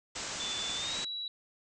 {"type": "low-pass noise", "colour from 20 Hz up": "white", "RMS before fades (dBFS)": -39, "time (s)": [0.15, 1.05], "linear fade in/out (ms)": 10, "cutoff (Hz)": 8000, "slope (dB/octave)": 96}
{"type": "clicks", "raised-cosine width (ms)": 2, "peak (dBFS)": -37, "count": 4, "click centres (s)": [0.358, 0.439, 0.697, 0.989]}
{"type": "tone with pitch glide", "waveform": "sine", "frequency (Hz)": [3501, 3907], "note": ["A7", "B7"], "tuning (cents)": [-9, -19], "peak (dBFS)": -35, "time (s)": [0.4, 1.28], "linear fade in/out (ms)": 2, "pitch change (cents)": 190, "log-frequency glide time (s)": [0.75, 0.98]}
{"effects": []}